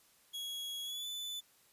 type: tone with pitch glide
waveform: 40% pulse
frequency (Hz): 3326 to 3495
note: G#7 to A7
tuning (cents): +2 to -12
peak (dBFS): -38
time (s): 0.33-1.41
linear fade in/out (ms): 20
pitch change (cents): +86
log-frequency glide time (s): 0.83-1.07
effects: white hiss -67 dBFS RMS until 1.72 s + resampled to 32000 Hz